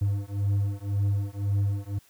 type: beating tone pair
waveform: triangle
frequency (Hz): 99.5 / 101.4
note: G2 / G#2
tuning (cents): +26 / -41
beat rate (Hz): 1.9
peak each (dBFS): -25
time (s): 0.01-1.99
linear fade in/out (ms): 10
effects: white hiss -60 dBFS RMS until 2.09 s